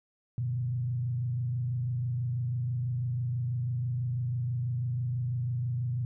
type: tone with frequency modulation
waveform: sine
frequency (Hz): 122.4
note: B2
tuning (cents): -15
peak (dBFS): -28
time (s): 0.38-6.05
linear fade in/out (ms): 0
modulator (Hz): 26.1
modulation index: 0.53
effects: none